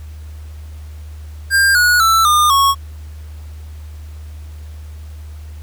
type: tone with pitch steps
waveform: square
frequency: 1597 / 1456 / 1327.5 / 1210.3 / 1103.5 Hz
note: G6 / F#6 / E6 / D#6 / C#6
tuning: +32 / -28 / +12 / -48 / -8 cents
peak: -10 dBFS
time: 1.5-2.75 s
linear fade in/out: 50 ms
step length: 250 ms
effects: added 76 Hz sine -29 dBFS peak until 5.62 s + pink hiss -48 dBFS RMS until 5.62 s